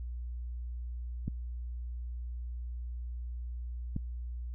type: clicks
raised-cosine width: 5 ms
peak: -20 dBFS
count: 2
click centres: 1.28 / 3.964 s
effects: added 60 Hz sine -36 dBFS peak until 4.54 s